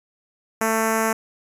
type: tone with notch filter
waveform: 5% pulse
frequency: 222.5 Hz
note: A3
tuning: 20 cents sharp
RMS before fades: -21 dBFS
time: 0.61-1.13 s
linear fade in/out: 5 ms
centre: 3400 Hz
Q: 0.54
effects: resampled to 32000 Hz